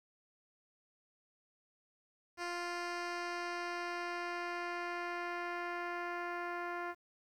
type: tone with low-pass filter sweep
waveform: 10% pulse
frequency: 349.2 Hz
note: F4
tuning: in tune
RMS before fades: -40 dBFS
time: 2.37-6.95 s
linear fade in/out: 50 ms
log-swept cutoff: 6200 to 1700 Hz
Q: 0.91
effects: 11-bit